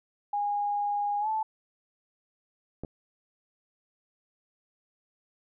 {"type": "tone with pitch glide", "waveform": "sine", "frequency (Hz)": [820, 873.8], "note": ["G#5", "A5"], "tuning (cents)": [-22, -12], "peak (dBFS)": -26, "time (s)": [0.33, 1.43], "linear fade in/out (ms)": 5, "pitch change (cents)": 110, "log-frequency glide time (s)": [1.2, 1.28]}
{"type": "clicks", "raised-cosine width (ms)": 2, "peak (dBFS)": [-23, -27], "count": 2, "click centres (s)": [2.836, 2.848]}
{"effects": []}